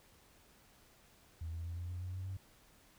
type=tone with pitch steps; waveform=sine; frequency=81.6 / 83.41 / 85.26 / 87.15 / 89.09 / 91.07 / 93.09 / 95.15 Hz; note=E2 / E2 / F2 / F2 / F2 / F#2 / F#2 / F#2; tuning=-17 / +21 / -41 / -3 / +35 / -27 / +11 / +49 cents; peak=-38 dBFS; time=1.41-2.37 s; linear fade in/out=5 ms; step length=120 ms; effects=tanh soft clip ceiling -35 dBFS + pink hiss -65 dBFS RMS until 2.98 s